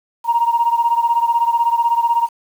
sine beating tone pair, 932.3 / 948.3 Hz, A#5 / A#5, 0 / +29 cents, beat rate 16 Hz, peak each -14 / -17 dBFS, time 0.24-2.29 s, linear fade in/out 50 ms, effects tanh soft clip ceiling -6 dBFS + 7-bit

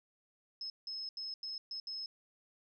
sine tone bursts at uneven times, 5180 Hz, E8, 31 cents flat, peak -39 dBFS, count 6, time 0.61-0.7 / 0.87-1.09 / 1.17-1.34 / 1.43-1.58 / 1.71-1.8 / 1.87-2.06 s, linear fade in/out 2 ms, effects none

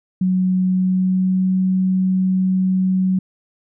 sine tone with pitch glide, 185 to 186.93 Hz, F#3 to F#3, 0 to +18 cents, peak -14 dBFS, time 0.21-3.19 s, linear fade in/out 5 ms, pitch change +18 cents, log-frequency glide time 0.67-1.53 s, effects none

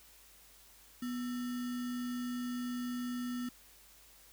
sine tone with sample-and-hold, 245.5 Hz, B3, 10 cents flat, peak -35 dBFS, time 1.02-3.49 s, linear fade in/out 5 ms, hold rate 1575 Hz, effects added 50 Hz sine -67 dBFS peak until 4.32 s + white hiss -60 dBFS RMS until 4.32 s

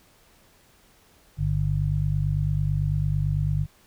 harmonic tone, 49 Hz, G1, in tune, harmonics 1 / 2 / 3, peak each -28 / -26 / -24 dBFS, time 1.37-3.67 s, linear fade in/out 50 ms, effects pink hiss -58 dBFS RMS until 3.86 s

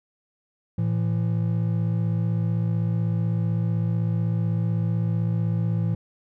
triangle tone pair together, 112.13 / 168 Hz, A2 / E3, +33 / +33 cents, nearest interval perfect fifth, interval 700 cents, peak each -21 / -23 dBFS, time 0.78-5.95 s, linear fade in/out 5 ms, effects none

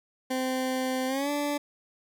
20% pulse tone with pitch glide, 258.7 to 290.4 Hz, C4 to D4, -19 to -19 cents, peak -22 dBFS, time 0.3-1.58 s, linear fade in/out 10 ms, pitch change +200 cents, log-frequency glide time 1.07-1.3 s, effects none

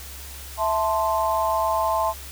sine chord, A minor, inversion second, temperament equal, 659.3 / 880 / 1046.5 Hz, E5 / A5 / C6, 0 / 0 / 0 cents, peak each -24 dBFS, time 0.57-2.14 s, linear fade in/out 50 ms, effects added 68 Hz sine -39 dBFS peak until 2.31 s + white hiss -40 dBFS RMS until 2.31 s

